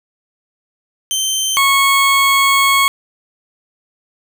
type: tone pair in turn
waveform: 20% pulse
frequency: 3111 / 1099.9 Hz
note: G7 / C#6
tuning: -14 / -14 cents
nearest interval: octave + tritone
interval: 1800 cents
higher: first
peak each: -10 / -5 dBFS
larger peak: second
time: 1.11-1.57 / 1.57-2.88 s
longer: second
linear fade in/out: 0 ms
effects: none

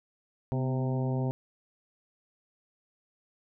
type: harmonic tone with a mistuned harmonic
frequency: 130.81 Hz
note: C3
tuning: in tune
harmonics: 1 / 2 / 3 / 4 / 5 / 6 / 7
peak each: -28 / -34 / -38 / -40 / -42 / -44 / -45 dBFS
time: 0.52-1.31 s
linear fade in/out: 0 ms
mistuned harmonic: 2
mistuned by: -54 cents
effects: none

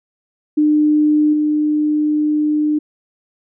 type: tone with level steps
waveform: sine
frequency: 301.5 Hz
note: D4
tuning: 46 cents sharp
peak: -10 / -13 dBFS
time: 0.57-2.79 s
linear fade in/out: 10 ms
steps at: 1.33 s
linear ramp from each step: 5 ms
effects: none

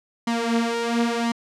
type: tone with flanger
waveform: sawtooth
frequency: 233.1 Hz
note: A#3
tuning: in tune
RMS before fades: -23 dBFS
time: 0.27-1.32 s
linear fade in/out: 5 ms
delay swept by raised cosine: 0.97 to 6.47 ms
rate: 0.97 Hz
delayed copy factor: +0.7
effects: low-pass 7000 Hz 12 dB/octave

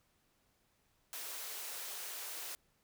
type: high-pass noise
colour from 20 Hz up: white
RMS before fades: -44 dBFS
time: 1.13-2.55 s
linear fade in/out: 0 ms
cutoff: 380 Hz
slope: 24 dB/octave
effects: pink hiss -75 dBFS RMS until 2.83 s

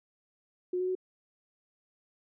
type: tone with pitch steps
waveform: sine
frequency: 361.8 / 367.5 / 370.8 Hz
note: F#4 / F#4 / F#4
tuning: -39 / -12 / +4 cents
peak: -28 dBFS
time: 0.73-0.952 s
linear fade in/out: 5 ms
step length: 74 ms
effects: none

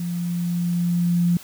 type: tone with level ramp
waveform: sine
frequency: 173.7 Hz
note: F3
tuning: 9 cents flat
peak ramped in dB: -24 to -15 dBFS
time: 0-1.37 s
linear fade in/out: 2 ms
effects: white hiss -43 dBFS RMS until 1.43 s

